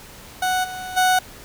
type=tone with level steps; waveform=30% pulse; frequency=740 Hz; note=F#5; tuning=in tune; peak=-16 / -27 / -12 dBFS; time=0.42-1.19 s; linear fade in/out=5 ms; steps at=0.63 / 0.96 s; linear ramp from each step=20 ms; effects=pink hiss -42 dBFS RMS until 1.44 s